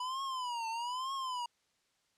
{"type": "tone with vibrato", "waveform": "square", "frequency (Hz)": 987.8, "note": "B5", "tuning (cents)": 0, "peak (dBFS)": -36, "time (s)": [0, 1.46], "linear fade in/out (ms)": 5, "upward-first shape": "triangle", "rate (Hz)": 1.1, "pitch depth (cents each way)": 180, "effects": ["white hiss -75 dBFS RMS until 2.17 s", "low-pass 7000 Hz 12 dB/octave"]}